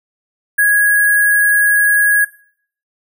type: tone with sample-and-hold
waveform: sine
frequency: 1661.2 Hz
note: G#6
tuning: in tune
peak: -8 dBFS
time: 0.58-2.25 s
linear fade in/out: 10 ms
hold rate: 11025 Hz
effects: noise-tail reverb RT60 0.6 s tail -21 dB re dry